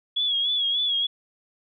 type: tone with vibrato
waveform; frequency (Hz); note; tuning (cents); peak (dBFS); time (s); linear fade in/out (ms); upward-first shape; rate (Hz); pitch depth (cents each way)
sine; 3361; G#7; +20; -21; 0.16-1.07; 10; sine; 3.4; 59
effects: none